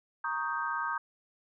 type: chord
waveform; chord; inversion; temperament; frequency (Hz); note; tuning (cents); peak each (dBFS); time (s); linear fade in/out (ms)
sine; Eb dominant seventh; second; equal; 932.3 / 1108.7 / 1244.5 / 1568; Bb5 / Db6 / Eb6 / G6; 0 / 0 / 0 / 0; -36 / -38 / -35 / -35; 0.24-0.98; 5
effects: none